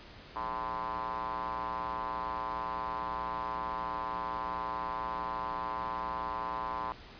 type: tone with band-pass filter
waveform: square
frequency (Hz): 60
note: B1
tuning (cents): -49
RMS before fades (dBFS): -36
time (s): 0.36-6.92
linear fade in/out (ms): 0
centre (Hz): 1000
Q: 7.4
effects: pink hiss -51 dBFS RMS until 7.19 s + resampled to 11025 Hz